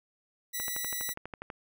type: tone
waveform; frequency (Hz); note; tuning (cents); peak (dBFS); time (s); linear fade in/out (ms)
5% pulse; 1962; B6; -12; -22; 0.53-1.14; 20
type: click train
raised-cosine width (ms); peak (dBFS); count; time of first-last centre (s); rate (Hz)
0.5; -24; 12; 0.6-1.502; 12.2
effects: none